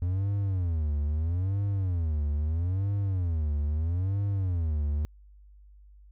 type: tone with vibrato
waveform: triangle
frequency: 85.8 Hz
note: F2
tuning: 30 cents flat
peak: -23 dBFS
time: 0.02-5.05 s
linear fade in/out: 0 ms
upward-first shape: sine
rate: 0.77 Hz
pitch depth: 280 cents each way
effects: added 50 Hz sine -50 dBFS peak until 6.11 s